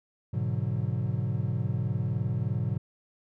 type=chord; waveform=triangle; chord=G# half-diminished seventh; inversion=none; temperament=equal; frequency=103.83 / 123.47 / 146.83 / 185 Hz; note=G#2 / B2 / D3 / F#3; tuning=0 / 0 / 0 / 0 cents; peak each=-29 / -28 / -32 / -34 dBFS; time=0.33-2.78 s; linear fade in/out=10 ms; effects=none